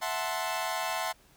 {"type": "chord", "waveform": "sawtooth", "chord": "F# half-diminished seventh", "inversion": "third", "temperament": "equal", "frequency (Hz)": [659.3, 740, 880, 1046.5], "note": ["E5", "F#5", "A5", "C6"], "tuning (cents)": [0, 0, 0, 0], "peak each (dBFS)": -32, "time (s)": [0.01, 1.13], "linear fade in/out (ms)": 20, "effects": ["pink hiss -61 dBFS RMS until 1.36 s"]}